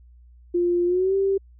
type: tone with pitch glide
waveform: sine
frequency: 350 to 390.6 Hz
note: F4 to G4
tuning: +4 to -6 cents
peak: -18 dBFS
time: 0.54-1.38 s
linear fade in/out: 10 ms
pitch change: +190 cents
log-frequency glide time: 0.86-1.15 s
effects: added 60 Hz sine -47 dBFS peak until 1.59 s